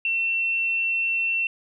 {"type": "tone", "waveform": "sine", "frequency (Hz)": 2702, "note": "E7", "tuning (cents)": 42, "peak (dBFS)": -21, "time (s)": [0.05, 1.47], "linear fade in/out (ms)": 2, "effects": []}